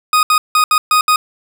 40% pulse tone bursts at uneven times, 1244.5 Hz, D#6, in tune, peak -8 dBFS, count 6, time 0.13-0.23 / 0.3-0.38 / 0.55-0.64 / 0.71-0.78 / 0.91-1.01 / 1.08-1.16 s, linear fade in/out 2 ms, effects none

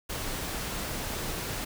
pink noise, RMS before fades -34 dBFS, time 0.09-1.65 s, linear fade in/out 10 ms, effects none

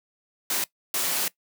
white noise bursts at uneven times, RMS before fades -26 dBFS, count 2, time 0.5-0.64 / 0.94-1.28 s, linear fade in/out 2 ms, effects noise-tail reverb RT60 0.1 s tail -20 dB re dry + high-pass 200 Hz 12 dB/octave

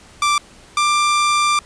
sawtooth tone pair in turn, 1174.7 / 1184.9 Hz, D6 / D6, 0 / +15 cents, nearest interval unison, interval 15 cents, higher second, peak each -10 dBFS, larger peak neither, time 0.22-0.38 / 0.77-1.59 s, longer second, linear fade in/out 2 ms, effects pink hiss -45 dBFS RMS until 1.65 s + resampled to 22050 Hz

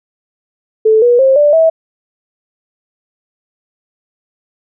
sine tone with pitch steps, 437.8 / 483 / 532.8 / 587.8 / 648.4 Hz, A4 / B4 / C5 / D5 / E5, -9 / -39 / +31 / +1 / -29 cents, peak -5 dBFS, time 0.85-1.7 s, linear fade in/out 10 ms, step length 170 ms, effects none

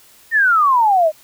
sine exponential sweep, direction down, 1864.7 to 602 Hz, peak -10 dBFS, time 0.31-1.12 s, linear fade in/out 50 ms, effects white hiss -48 dBFS RMS until 1.23 s

